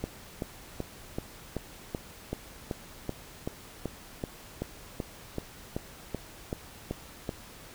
click train, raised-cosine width 2 ms, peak -18 dBFS, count 20, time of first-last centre 0.04-7.292 s, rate 2.62 Hz, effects pink hiss -49 dBFS RMS until 7.74 s

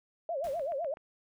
sine tone with vibrato, 608 Hz, D#5, 40 cents flat, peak -31 dBFS, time 0.29-0.94 s, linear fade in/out 2 ms, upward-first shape sine, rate 7.9 Hz, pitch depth 240 cents each way
pink noise with exponential decay, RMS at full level -48 dBFS, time 0.44-0.9 s, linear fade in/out 2 ms, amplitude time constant 100 ms
click train, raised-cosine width 0.5 ms, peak -35 dBFS, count 5, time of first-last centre 0.47-0.971 s, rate 7.98 Hz
effects none

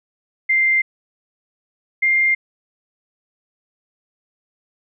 sine tone pair in turn, 2093 / 2108 Hz, C7 / C7, 0 / +12 cents, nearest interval unison, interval 12 cents, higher second, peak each -13 dBFS, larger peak neither, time 0.49-0.82 / 2.02-2.35 s, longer neither, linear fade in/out 10 ms, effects none

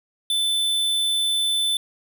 square tone, 3520 Hz, A7, in tune, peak -20 dBFS, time 0.3-1.77 s, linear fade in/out 2 ms, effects none

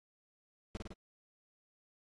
brown noise with echo, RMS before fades -39 dBFS, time 0.75-0.77 s, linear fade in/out 0 ms, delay 52 ms, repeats 3, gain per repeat -3 dB, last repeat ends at 0.926 s, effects low-pass 9000 Hz 12 dB/octave + AAC 32 kbps

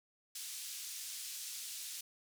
white band-pass noise, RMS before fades -45 dBFS, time 0.35-2.01 s, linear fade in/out 5 ms, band 3400 to 10000 Hz, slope 12 dB/octave, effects none

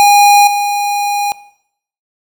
square tone with level steps, 817 Hz, G#5, 29 cents flat, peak -5 / -14 dBFS, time 0-1.32 s, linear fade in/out 0 ms, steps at 0.47 s, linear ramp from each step 5 ms, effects noise-tail reverb RT60 0.7 s tail -18 dB re dry

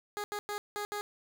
15% pulse tone bursts at uneven times, 413.6 Hz, G#4, 7 cents flat, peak -28 dBFS, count 5, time 0.17-0.24 / 0.32-0.39 / 0.49-0.58 / 0.76-0.85 / 0.92-1.01 s, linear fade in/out 0 ms, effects none

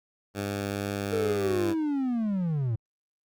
10% pulse tone, 100.3 Hz, G2, 40 cents sharp, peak -21 dBFS, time 0.34-1.75 s, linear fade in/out 50 ms
triangle linear sweep, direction down, 458.5 to 105.9 Hz, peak -23 dBFS, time 1.12-2.76 s, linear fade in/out 10 ms
effects Opus 48 kbps

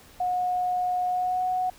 sine tone with pitch glide, 725 to 736.4 Hz, F#5 to F#5, -35 to -8 cents, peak -23 dBFS, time 0.2-1.7 s, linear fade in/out 5 ms, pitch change +27 cents, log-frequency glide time 1.06-1.44 s, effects pink hiss -52 dBFS RMS until 1.78 s

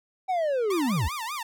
triangle linear sweep, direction down, 770 to 53 Hz, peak -21 dBFS, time 0.28-1.09 s, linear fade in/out 20 ms
sawtooth tone with vibrato, 1039 Hz, C6, 12 cents flat, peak -27 dBFS, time 0.7-1.43 s, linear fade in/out 5 ms, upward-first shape sine, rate 5.1 Hz, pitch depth 290 cents each way
effects none

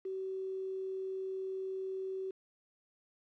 sine tone with quantisation, 380.5 Hz, F#4, 48 cents sharp, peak -36 dBFS, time 0.05-2.31 s, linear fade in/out 5 ms, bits 9, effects low-pass 2000 Hz 12 dB/octave

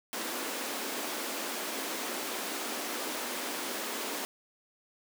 pink high-pass noise, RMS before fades -36 dBFS, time 0.13-4.25 s, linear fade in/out 0 ms, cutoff 230 Hz, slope 48 dB/octave, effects none

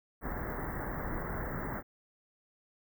pink band-stop noise, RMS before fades -37 dBFS, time 0.21-1.83 s, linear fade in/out 50 ms, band 2000 to 16000 Hz, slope 96 dB/octave, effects none

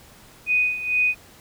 sine tone with tremolo, 2489 Hz, D#7, in tune, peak -16 dBFS, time 0.46-1.15 s, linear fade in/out 50 ms, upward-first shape sine, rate 2.2 Hz, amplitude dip 75%, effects pink hiss -49 dBFS RMS until 1.4 s

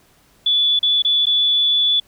sine tone with dropouts, 3451 Hz, A7, 34 cents flat, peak -13 dBFS, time 0.46-2 s, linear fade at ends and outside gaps 5 ms, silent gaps 0.792-0.829 / 1.022-1.048 / 1.257-1.267 s, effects pink hiss -55 dBFS RMS until 2.07 s

